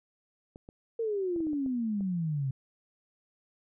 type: clicks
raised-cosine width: 2 ms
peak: -33 dBFS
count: 8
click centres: 0.559 / 0.689 / 1.362 / 1.405 / 1.469 / 1.532 / 1.662 / 2.008 s
type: exponential sweep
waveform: sine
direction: down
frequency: 466.2 to 129.6 Hz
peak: -28 dBFS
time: 0.99-2.51 s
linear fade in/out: 5 ms
effects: none